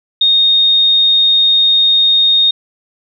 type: tone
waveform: sine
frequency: 3700 Hz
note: A#7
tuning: 14 cents flat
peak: -7 dBFS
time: 0.21-2.51 s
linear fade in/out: 5 ms
effects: none

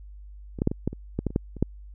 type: clicks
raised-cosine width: 3 ms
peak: -22 / -10 / -7 / -15 / -11 / -23 / -13 / -12 / -25 / -9 / -26 / -8 dBFS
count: 12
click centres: 0.588 / 0.619 / 0.674 / 0.715 / 0.876 / 0.93 / 1.19 / 1.267 / 1.305 / 1.361 / 1.567 / 1.626 s
effects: added 50 Hz sine -41 dBFS peak until 1.94 s

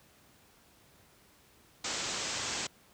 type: low-pass noise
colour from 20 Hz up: white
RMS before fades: -36 dBFS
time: 1.84-2.67 s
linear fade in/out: 5 ms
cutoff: 7900 Hz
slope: 96 dB/octave
effects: pink hiss -62 dBFS RMS until 2.93 s + high-pass 60 Hz 12 dB/octave

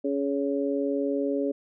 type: harmonic tone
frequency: 140 Hz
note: C#3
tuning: 18 cents sharp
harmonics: 2 / 3 / 4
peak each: -27 / -29 / -30 dBFS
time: 0.04-1.52 s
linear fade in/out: 10 ms
effects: none

